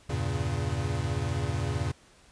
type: chord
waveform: square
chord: E diminished seventh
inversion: none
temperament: equal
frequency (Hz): 82.41 / 98 / 116.54 / 138.59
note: E2 / G2 / Bb2 / Db3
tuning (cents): 0 / 0 / 0 / 0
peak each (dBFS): -34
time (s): 0.09-1.92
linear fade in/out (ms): 10
effects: pink hiss -58 dBFS RMS until 2.31 s + resampled to 22050 Hz